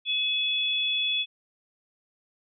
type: tone pair together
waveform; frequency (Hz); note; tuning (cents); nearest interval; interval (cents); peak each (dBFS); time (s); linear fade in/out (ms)
sine; 2564 / 3423; E7 / A7; -49 / -48; perfect fourth; 501; -29 / -25; 0.05-1.26; 50
effects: none